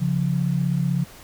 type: tone pair together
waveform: sine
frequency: 138.59 / 174.61 Hz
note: C#3 / F3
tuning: 0 / 0 cents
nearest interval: major third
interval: 400 cents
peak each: -22 dBFS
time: 0-1.05 s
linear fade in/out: 20 ms
effects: pink hiss -45 dBFS RMS until 1.23 s